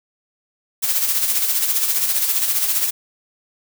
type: noise with tremolo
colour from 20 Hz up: blue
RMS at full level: -17 dBFS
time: 0.82-2.91 s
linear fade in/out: 20 ms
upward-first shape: sine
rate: 15 Hz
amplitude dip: 50%
effects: none